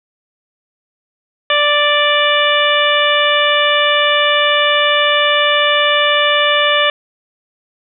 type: harmonic tone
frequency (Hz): 587.3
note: D5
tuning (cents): 0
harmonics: 1 / 2 / 3 / 4 / 5 / 6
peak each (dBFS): -16 / -17 / -17 / -19 / -17 / -19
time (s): 1.5-6.9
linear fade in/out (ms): 2
effects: none